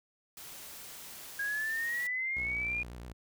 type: noise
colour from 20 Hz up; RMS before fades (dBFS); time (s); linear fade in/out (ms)
white; -47; 0.37-2.07; 2
type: exponential sweep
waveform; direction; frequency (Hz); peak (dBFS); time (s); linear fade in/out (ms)
sine; up; 1628 to 2446; -31; 1.39-2.83; 5
type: tone with vibrato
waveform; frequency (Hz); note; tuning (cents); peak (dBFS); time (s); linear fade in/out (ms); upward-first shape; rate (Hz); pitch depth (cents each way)
sawtooth; 60.1; B1; -46; -39; 2.36-3.13; 10; triangle; 9.1; 130
effects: none